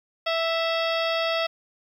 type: harmonic tone with a mistuned harmonic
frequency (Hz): 659.3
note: E5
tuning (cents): 0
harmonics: 1 / 2 / 3 / 4 / 5 / 6 / 7 / 8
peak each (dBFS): -25 / -30 / -33 / -32 / -32 / -37 / -38 / -37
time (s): 0.26-1.47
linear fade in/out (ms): 10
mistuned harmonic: 6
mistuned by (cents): -90
effects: 9-bit